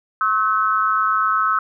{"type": "tone with amplitude modulation", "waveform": "sine", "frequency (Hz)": 1294, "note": "E6", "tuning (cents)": -32, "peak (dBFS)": -11, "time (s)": [0.21, 1.59], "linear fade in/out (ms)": 2, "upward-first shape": "sine", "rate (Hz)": 208, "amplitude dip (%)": 95, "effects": []}